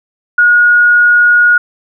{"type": "tone", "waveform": "sine", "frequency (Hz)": 1444, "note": "F#6", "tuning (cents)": -43, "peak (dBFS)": -4, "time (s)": [0.38, 1.58], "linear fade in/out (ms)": 5, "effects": []}